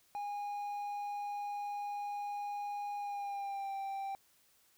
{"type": "tone with pitch glide", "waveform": "triangle", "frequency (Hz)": [819, 784.3], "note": ["G#5", "G5"], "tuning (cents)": [-24, 1], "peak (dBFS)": -35, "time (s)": [0.15, 4.15], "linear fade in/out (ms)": 0, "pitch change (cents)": -75, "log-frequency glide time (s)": [2.97, 3.75], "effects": ["white hiss -69 dBFS RMS until 4.77 s"]}